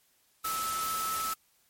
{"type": "tone in noise", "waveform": "sine", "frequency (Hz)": 1306, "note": "E6", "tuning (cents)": -17, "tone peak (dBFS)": -31, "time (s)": [0.44, 1.34], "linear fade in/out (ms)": 10, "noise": "white", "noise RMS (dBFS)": -36, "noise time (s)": [0.44, 1.34], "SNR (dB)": 2, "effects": ["white hiss -68 dBFS RMS until 1.69 s", "MP3 64 kbps"]}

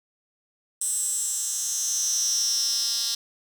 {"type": "tone with high-pass filter sweep", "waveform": "10% pulse", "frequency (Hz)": 231.8, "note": "A#3", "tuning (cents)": -10, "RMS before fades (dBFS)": -26, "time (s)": [0.81, 3.15], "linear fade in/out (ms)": 5, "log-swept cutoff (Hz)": [8300, 4700], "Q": 7.1, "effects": []}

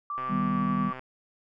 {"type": "tone with pitch glide", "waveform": "sine", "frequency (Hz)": [1169, 1151.6], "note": ["D6", "D6"], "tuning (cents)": [-8, -34], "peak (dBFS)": -30, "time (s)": [0.1, 0.93], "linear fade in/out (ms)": 2, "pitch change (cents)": -26, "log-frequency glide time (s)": [0.41, 0.61]}
{"type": "click train", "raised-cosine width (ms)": 0.5, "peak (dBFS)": -25, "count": 106, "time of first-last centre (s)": [0.18, 0.994], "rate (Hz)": 129}
{"type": "chord", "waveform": "sine", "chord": "Eb augmented", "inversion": "none", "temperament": "equal", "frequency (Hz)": [155.56, 196, 246.9], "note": ["Eb3", "G3", "B3"], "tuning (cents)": [0, 0, 0], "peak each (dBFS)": [-32, -27, -30], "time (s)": [0.28, 0.92], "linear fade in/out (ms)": 50}
{"effects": []}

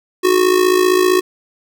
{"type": "tone with amplitude modulation", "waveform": "square", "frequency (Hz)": 367.3, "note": "F#4", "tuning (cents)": -13, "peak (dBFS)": -8, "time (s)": [0.23, 1.21], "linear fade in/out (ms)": 20, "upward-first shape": "sine", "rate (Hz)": 55.4, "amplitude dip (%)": 70, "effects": []}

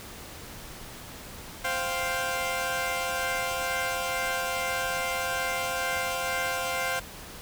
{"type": "chord", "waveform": "15% pulse", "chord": "C suspended fourth", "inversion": "none", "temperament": "equal", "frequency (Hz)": [523.3, 698.5, 784], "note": ["C5", "F5", "G5"], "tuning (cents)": [0, 0, 0], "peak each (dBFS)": [-25, -25, -28], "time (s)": [1.64, 7], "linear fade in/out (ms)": 10, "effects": ["pink hiss -43 dBFS RMS until 7.41 s"]}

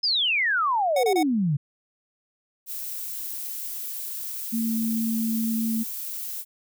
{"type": "exponential sweep", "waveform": "sine", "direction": "down", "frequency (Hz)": [5200, 134.9], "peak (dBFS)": -20, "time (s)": [0.03, 1.57], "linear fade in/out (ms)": 10}
{"type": "tone bursts", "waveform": "square", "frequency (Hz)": 740, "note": "F#5", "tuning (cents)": 0, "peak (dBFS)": -23, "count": 3, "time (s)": [0.96, 1.23], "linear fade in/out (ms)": 5, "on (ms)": 74, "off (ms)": 24}
{"type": "noise", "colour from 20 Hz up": "violet", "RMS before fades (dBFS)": -33, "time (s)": [2.66, 6.45], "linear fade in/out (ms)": 50}
{"type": "tone with pitch glide", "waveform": "sine", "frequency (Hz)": [226.7, 224.4], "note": ["A#3", "A3"], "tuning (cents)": [-48, 34], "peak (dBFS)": -23, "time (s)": [4.52, 5.84], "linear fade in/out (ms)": 20, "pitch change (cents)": -18, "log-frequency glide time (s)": [4.65, 4.76]}
{"effects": []}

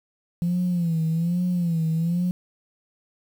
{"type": "tone with vibrato", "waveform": "sine", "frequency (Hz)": 170, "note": "F3", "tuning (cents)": -46, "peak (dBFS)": -19, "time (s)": [0.42, 2.31], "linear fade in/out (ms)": 0, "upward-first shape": "sine", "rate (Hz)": 1.2, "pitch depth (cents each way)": 100, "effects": ["tanh soft clip ceiling -17 dBFS", "8-bit"]}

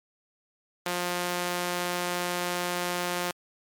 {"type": "tone with high-pass filter", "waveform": "sawtooth", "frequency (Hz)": 177.1, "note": "F3", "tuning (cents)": 24, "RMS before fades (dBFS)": -30, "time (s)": [0.86, 3.31], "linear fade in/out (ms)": 2, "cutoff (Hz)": 410, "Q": 0.5, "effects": ["MP3 96 kbps"]}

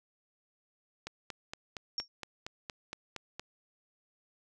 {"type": "click train", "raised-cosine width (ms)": 0.2, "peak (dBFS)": -22, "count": 11, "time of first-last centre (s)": [1.07, 3.396], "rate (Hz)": 4.3}
{"type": "tone with exponential decay", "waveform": "sine", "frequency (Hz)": 5520, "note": "F8", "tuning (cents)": -21, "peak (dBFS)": -28, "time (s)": [1.98, 2.08], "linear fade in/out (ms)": 1, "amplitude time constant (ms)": 20}
{"effects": []}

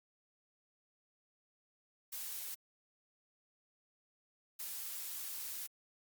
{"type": "noise bursts at uneven times", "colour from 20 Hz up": "blue", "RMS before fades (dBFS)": -43, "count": 2, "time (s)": [[2.12, 2.55], [4.59, 5.67]], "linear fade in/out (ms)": 10, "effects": ["Opus 48 kbps"]}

